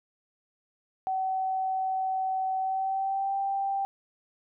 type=tone with pitch glide; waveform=sine; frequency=759 to 785.8 Hz; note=F#5 to G5; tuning=+44 to +4 cents; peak=-26 dBFS; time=1.07-3.85 s; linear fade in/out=0 ms; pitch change=+60 cents; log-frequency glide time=2.58-3.35 s; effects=none